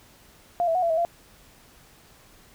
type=tone with pitch steps; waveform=sine; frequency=699 / 657 / 733 / 676 / 644 / 685 Hz; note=F5 / E5 / F#5 / E5 / E5 / F5; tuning=+1 / -6 / -16 / +43 / -41 / -34 cents; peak=-20 dBFS; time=0.6-1.05 s; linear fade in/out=0 ms; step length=75 ms; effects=pink hiss -54 dBFS RMS until 2.54 s